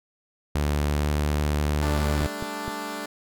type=tone with pitch glide; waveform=sawtooth; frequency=73.42 to 74.19 Hz; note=D2 to D2; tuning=0 to +18 cents; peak=-18 dBFS; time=0.55-2.27 s; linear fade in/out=5 ms; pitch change=+18 cents; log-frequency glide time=0.96-1.05 s
type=chord; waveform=10% pulse; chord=G suspended second; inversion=none; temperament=equal; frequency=196 / 220 / 293.7 Hz; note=G3 / A3 / D4; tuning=0 / 0 / 0 cents; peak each=-30 / -28 / -24 dBFS; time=1.82-3.06 s; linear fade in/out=5 ms
type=clicks; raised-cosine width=3 ms; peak=-18 dBFS; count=3; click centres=2.21 / 2.425 / 2.68 s
effects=none